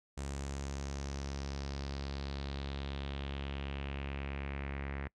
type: tone with low-pass filter sweep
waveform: sawtooth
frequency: 69.3 Hz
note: C#2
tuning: in tune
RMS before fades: -40 dBFS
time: 0.17-5.08 s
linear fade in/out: 10 ms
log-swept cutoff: 7900 to 2000 Hz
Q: 3.2
effects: noise-tail reverb RT60 0.1 s tail -25 dB re dry